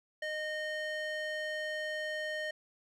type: tone with band-pass filter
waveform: square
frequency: 615 Hz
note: D#5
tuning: 20 cents flat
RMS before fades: -37 dBFS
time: 0.22-2.51 s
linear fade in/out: 5 ms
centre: 1800 Hz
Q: 1.2
effects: none